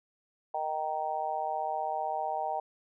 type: harmonic tone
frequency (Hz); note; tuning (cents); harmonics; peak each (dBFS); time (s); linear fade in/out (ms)
155.56; D#3; 0; 3 / 4 / 5 / 6; -44 / -36 / -32 / -37; 0.54-2.6; 5
effects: none